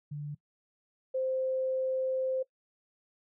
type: tone pair in turn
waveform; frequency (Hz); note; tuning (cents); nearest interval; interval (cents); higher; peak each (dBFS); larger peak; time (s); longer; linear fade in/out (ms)
sine; 146.83 / 521.6; D3 / C5; 0 / -5; octave + minor seventh; 2195; second; -35 / -28; second; 0.11-0.35 / 1.14-2.43; second; 10
effects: noise-tail reverb RT60 0.1 s tail -21 dB re dry